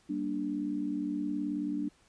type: chord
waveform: sine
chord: G minor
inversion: none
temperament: just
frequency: 196 / 235.2 / 294 Hz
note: G3 / Bb3 / D4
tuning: 0 / +16 / +2 cents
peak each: -38 / -38 / -32 dBFS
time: 0.09-1.89 s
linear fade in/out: 10 ms
effects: pink hiss -65 dBFS RMS until 2.08 s + resampled to 22050 Hz